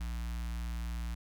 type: tone with notch filter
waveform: square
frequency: 58.27 Hz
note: A#1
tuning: in tune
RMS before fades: -37 dBFS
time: 0-1.15 s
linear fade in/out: 10 ms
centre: 450 Hz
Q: 0.51
effects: none